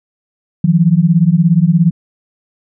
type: beating tone pair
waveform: sine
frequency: 160.5 / 177.5 Hz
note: E3 / F3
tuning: -46 / +28 cents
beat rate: 17 Hz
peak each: -10 dBFS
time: 0.64-1.91 s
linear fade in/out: 5 ms
effects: none